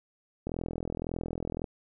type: click train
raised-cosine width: 2 ms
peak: -20 dBFS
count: 50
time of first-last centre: 0.47-1.642 s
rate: 41.8 Hz
effects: none